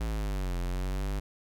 square exponential two-way sweep, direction down then up, 57.1 to 43.65 to 50.6 Hz, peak -30 dBFS, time 0-1.2 s, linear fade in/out 10 ms, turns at 0.58 s, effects none

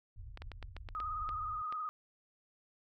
pink low-pass noise, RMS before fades -48 dBFS, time 0.16-1.62 s, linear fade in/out 5 ms, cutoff 110 Hz, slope 96 dB/octave
clicks, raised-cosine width 0.3 ms, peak -30 dBFS, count 9, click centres 0.374 / 0.42 / 0.517 / 0.627 / 0.766 / 0.888 / 1.002 / 1.291 / 1.725 s
sine tone with vibrato, 1244.5 Hz, D#6, in tune, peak -36 dBFS, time 0.95-1.89 s, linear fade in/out 0 ms, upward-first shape triangle, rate 19 Hz, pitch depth 59 cents each way
effects none

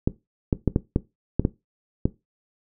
clicks, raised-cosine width 3 ms, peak -6 dBFS, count 8, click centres 0.075 / 0.528 / 0.677 / 0.761 / 0.961 / 1.396 / 1.451 / 2.055 s, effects noise-tail reverb RT60 0.2 s tail -17 dB re dry

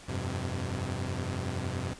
sawtooth chord, F suspended second, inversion none, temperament equal with one note detuned, 87.31 / 98 / 127.6 Hz, F2 / G2 / C3, 0 / 0 / -43 cents, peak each -32 dBFS, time 0.08-1.94 s, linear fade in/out 10 ms, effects pink hiss -50 dBFS RMS until 1.99 s + resampled to 22050 Hz

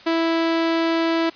sawtooth tone, 329.6 Hz, E4, in tune, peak -14 dBFS, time 0.06-1.3 s, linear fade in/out 10 ms, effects white hiss -45 dBFS RMS until 1.35 s + resampled to 11025 Hz

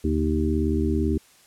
harmonic tone with a mistuned harmonic, 77.9 Hz, D#2, 3 cents sharp, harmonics 1 / 2 / 3 / 4 / 5, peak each -24 / -34 / -26 / -26 / -28 dBFS, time 0.04-1.18 s, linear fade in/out 5 ms, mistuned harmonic 2, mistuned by -88 cents, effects white hiss -55 dBFS RMS until 1.46 s + low-pass 11000 Hz 12 dB/octave

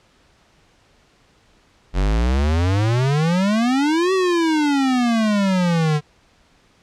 square exponential two-way sweep, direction up then down, 44.3 to 384.5 to 146.7 Hz, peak -16 dBFS, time 1.93-6.01 s, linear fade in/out 50 ms, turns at 4.13 s, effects pink hiss -56 dBFS RMS until 6.82 s + low-pass 6000 Hz 12 dB/octave

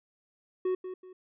triangle tone with echo, 369.8 Hz, F#4, 1 cent flat, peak -24 dBFS, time 0.65-0.75 s, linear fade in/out 5 ms, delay 190 ms, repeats 2, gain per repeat -10 dB, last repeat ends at 1.13 s, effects resampled to 8000 Hz

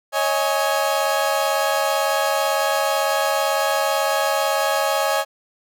30% pulse chord, C# suspended second, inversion none, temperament equal with one note detuned, 554.4 / 632.4 / 830.6 Hz, C#5 / D#5 / G#5, 0 / +28 / 0 cents, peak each -20 dBFS, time 0.12-5.25 s, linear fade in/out 50 ms, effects none

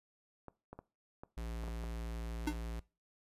clicks, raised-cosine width 1 ms, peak -33 dBFS, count 7, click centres 0.483 / 0.73 / 0.79 / 1.235 / 1.637 / 1.681 / 1.839 s
square tone, 57 Hz, A#1, 38 cents flat, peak -40 dBFS, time 1.37-2.8 s, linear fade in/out 5 ms
square tone with exponential decay, 300 Hz, D4, 37 cents sharp, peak -30 dBFS, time 2.47-2.59 s, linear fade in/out 5 ms, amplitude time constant 25 ms
effects noise-tail reverb RT60 0.3 s tail -21 dB re dry + resampled to 32000 Hz

